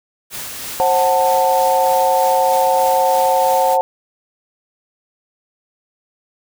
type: noise with tremolo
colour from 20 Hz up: white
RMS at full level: -27 dBFS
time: 0.3-3.78 s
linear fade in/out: 50 ms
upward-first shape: triangle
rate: 3.2 Hz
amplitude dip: 30%
type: chord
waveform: sine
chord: F# diminished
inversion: second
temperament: just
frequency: 532.8 / 740 / 888 Hz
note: C5 / F#5 / A5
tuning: +31 / 0 / +16 cents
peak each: -16 dBFS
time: 0.8-3.81 s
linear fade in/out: 0 ms
effects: none